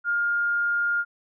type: tone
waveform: sine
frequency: 1412 Hz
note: F6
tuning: 19 cents sharp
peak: -21 dBFS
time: 0.04-1.05 s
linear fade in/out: 50 ms
effects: none